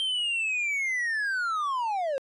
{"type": "linear sweep", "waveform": "triangle", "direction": "down", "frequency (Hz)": [3161, 520], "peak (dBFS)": -24, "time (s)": [0, 2.18], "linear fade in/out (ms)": 0, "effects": ["resampled to 24000 Hz"]}